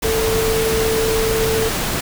sine tone in noise, 445.2 Hz, A4, 20 cents sharp, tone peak -17 dBFS, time 0.04-1.69 s, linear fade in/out 10 ms, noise pink, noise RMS -21 dBFS, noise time 0.02-2.01 s, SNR +1 dB, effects none

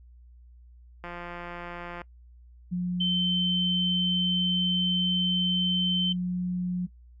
click train, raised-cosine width 0.5 ms, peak -24 dBFS, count 171, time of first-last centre 1.04-2.017 s, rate 174 Hz
sine tone with pitch glide, 178.5 to 179.85 Hz, F3 to F#3, +38 to -49 cents, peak -26 dBFS, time 2.71-6.87 s, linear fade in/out 20 ms, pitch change +13 cents, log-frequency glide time 2.88-5.3 s
sine tone, 3088 Hz, G7, 27 cents flat, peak -24 dBFS, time 3-6.13 s, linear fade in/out 10 ms
effects noise-tail reverb RT60 0.1 s tail -22 dB re dry + added 60 Hz sine -49 dBFS peak until 7.2 s

